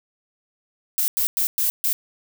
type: noise bursts at uneven times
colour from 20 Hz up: violet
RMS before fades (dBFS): -21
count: 5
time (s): 0.98-1.08 / 1.17-1.27 / 1.37-1.47 / 1.58-1.7 / 1.84-1.93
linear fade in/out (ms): 0
effects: none